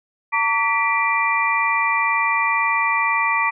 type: tone cluster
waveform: sine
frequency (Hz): 909 / 1147 / 1967 / 2367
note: A#5 / D6 / B6 / D7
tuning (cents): -44 / -41 / -7 / +13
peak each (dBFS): -22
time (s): 0.32-3.51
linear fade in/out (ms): 20
effects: none